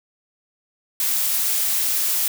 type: noise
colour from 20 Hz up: blue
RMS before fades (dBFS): -21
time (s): 1-2.28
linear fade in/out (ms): 2
effects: none